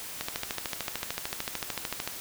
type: click train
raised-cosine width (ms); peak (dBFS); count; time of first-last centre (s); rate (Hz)
0.2; -13; 26; 0.21-2.076; 13.4
effects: white hiss -40 dBFS RMS until 2.2 s